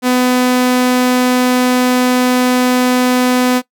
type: tone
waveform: sawtooth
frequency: 250.8 Hz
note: B3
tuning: 27 cents sharp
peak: -6 dBFS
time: 0.02-3.62 s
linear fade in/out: 50 ms
effects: noise-tail reverb RT60 0.1 s tail -19 dB re dry